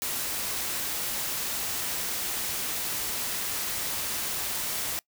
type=noise; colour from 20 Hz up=white; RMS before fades=-31 dBFS; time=0.02-4.99 s; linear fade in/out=0 ms; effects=noise-tail reverb RT60 0.1 s tail -23 dB re dry